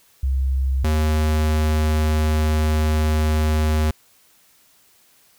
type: tone pair in turn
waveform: sine / square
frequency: 66.2 / 77.28 Hz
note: C2 / D#2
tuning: +21 / -11 cents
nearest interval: minor third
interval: 268 cents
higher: second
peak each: -17 dBFS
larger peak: neither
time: 0.23-0.84 / 0.84-3.91 s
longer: second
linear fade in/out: 5 ms
effects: white hiss -56 dBFS RMS until 5.38 s